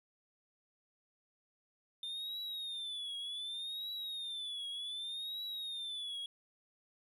triangle tone with vibrato, 3594 Hz, A7, 36 cents sharp, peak -38 dBFS, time 2.03-6.26 s, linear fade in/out 2 ms, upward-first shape triangle, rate 0.66 Hz, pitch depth 150 cents each way, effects none

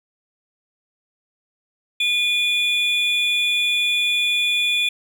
triangle tone pair together, 2442 / 3454 Hz, D#7 / A7, -33 / -33 cents, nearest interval tritone, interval 600 cents, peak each -18 / -19 dBFS, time 2-4.89 s, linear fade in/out 5 ms, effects none

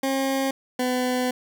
20% pulse tone pair in turn, 269.1 / 251.6 Hz, C4 / B3, +49 / +32 cents, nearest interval minor second, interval 117 cents, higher first, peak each -17 dBFS, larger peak neither, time 0.03-0.51 / 0.79-1.31 s, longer second, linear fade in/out 5 ms, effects none

